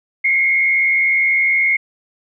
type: tone with frequency modulation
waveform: sine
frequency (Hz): 2149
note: C7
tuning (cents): +46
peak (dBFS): -12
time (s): 0.24-1.77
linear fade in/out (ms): 10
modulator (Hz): 79.6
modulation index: 0.82
effects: none